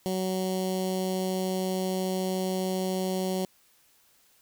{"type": "tone with notch filter", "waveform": "15% pulse", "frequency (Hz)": 186.9, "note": "F#3", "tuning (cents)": 18, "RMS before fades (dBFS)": -29, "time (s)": [0.06, 3.45], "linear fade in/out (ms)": 0, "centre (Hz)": 1600, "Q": 0.58, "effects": ["white hiss -63 dBFS RMS until 4.41 s"]}